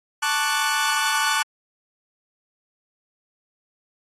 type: chord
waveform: sawtooth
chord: D major seventh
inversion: second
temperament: equal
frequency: 880 / 1108.7 / 1174.7 / 1480 Hz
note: A5 / C#6 / D6 / F#6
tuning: 0 / 0 / 0 / 0 cents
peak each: -22 / -25 / -24 / -20 dBFS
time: 0.22-1.43 s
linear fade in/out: 10 ms
effects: AAC 32 kbps

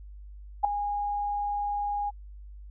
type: tone with ADSR envelope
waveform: sine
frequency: 820 Hz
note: G#5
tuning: 22 cents flat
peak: -15 dBFS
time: 0.63-2.11 s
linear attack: 17 ms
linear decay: 3 ms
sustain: -12 dB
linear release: 24 ms
effects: added 50 Hz sine -42 dBFS peak until 2.7 s

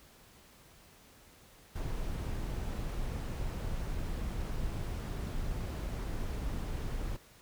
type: noise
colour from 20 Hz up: brown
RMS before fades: -36 dBFS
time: 1.75-7.17 s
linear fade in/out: 10 ms
effects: pink hiss -59 dBFS RMS until 7.41 s

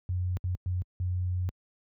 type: tone bursts at uneven times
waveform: sine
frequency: 90.5 Hz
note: F#2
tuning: 38 cents flat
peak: -26 dBFS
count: 4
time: 0.09-0.37 / 0.44-0.55 / 0.66-0.82 / 1-1.49 s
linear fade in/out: 0 ms
effects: high-pass 60 Hz 12 dB/octave

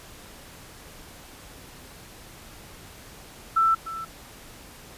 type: tone with echo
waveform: sine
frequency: 1330 Hz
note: E6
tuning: 15 cents sharp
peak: -17 dBFS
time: 3.56-3.75 s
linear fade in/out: 10 ms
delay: 300 ms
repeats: 1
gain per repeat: -14 dB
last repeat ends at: 4.05 s
effects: pink hiss -46 dBFS RMS until 4.97 s + resampled to 32000 Hz

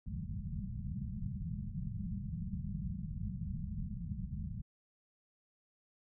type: low-pass noise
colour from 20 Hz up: white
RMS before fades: -40 dBFS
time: 0.06-4.62 s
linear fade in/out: 10 ms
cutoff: 210 Hz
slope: 96 dB/octave
effects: none

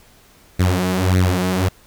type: tone with flanger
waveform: sawtooth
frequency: 92 Hz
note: F#2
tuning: 9 cents flat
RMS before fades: -17 dBFS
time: 0.59-1.69 s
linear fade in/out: 10 ms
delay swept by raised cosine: 0.48 to 6.28 ms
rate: 1.7 Hz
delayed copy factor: +0.8
effects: pink hiss -50 dBFS RMS until 1.86 s

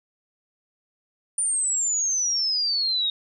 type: exponential sweep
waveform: sine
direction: down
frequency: 9300 to 3729 Hz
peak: -21 dBFS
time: 1.38-3.1 s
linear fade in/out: 2 ms
effects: none

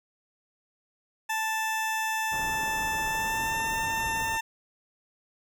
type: tone with pitch glide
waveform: 20% pulse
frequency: 880 to 898 Hz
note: A5 to A5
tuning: 0 to +35 cents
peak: -22 dBFS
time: 1.29-4.41 s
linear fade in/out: 10 ms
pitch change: +35 cents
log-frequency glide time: 3.05-3.63 s
type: low-pass noise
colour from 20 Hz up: pink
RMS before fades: -40 dBFS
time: 2.31-4.38 s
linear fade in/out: 20 ms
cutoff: 1400 Hz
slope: 48 dB/octave
effects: none

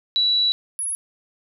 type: tone pair in turn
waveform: sine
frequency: 3931 / 10495 Hz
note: B7 / E9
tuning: -9 / -9 cents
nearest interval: octave + perfect fourth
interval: 1700 cents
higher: second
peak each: -16 / -23 dBFS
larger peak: first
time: 0.16-0.52 / 0.79-0.95 s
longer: first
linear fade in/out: 0 ms
effects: none

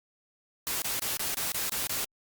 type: noise bursts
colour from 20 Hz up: white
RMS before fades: -31 dBFS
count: 8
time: 0.67-2.045 s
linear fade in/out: 0 ms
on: 150 ms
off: 25 ms
effects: Opus 48 kbps

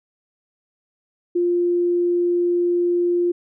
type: tone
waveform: sine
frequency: 350 Hz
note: F4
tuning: 4 cents sharp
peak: -16 dBFS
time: 1.35-3.32 s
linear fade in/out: 10 ms
effects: none

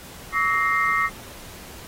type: tone cluster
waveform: sine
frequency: 1132 / 1293 / 1866 / 2099 Hz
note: C#6 / E6 / A#6 / C7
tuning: +36 / -34 / +1 / +5 cents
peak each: -24 dBFS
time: 0.32-1.1 s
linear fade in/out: 50 ms
effects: pink hiss -42 dBFS RMS until 1.87 s + AAC 48 kbps

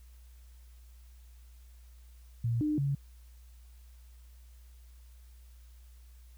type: tone with pitch steps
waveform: sine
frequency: 116.8 / 302 / 139.9 Hz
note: A#2 / D4 / C#3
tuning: +4 / +48 / +16 cents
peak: -27 dBFS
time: 2.44-2.95 s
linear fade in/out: 5 ms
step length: 170 ms
effects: added 60 Hz sine -51 dBFS peak until 6.37 s + white hiss -67 dBFS RMS until 6.37 s

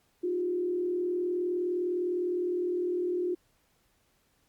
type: tone with frequency modulation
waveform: sine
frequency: 356.6 Hz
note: F4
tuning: 36 cents sharp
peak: -27 dBFS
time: 0.23-3.35 s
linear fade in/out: 10 ms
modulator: 39.7 Hz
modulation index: 0.54
effects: pink hiss -70 dBFS RMS until 4.48 s + Opus 48 kbps

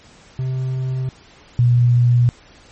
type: tone pair in turn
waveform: triangle / sine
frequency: 130 / 121.34 Hz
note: C3 / B2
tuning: -11 / -30 cents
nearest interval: minor second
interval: 119 cents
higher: first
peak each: -17 / -10 dBFS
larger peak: second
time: 0.39-1.09 / 1.59-2.29 s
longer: neither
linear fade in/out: 0 ms
effects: pink hiss -47 dBFS RMS until 2.71 s + MP3 32 kbps

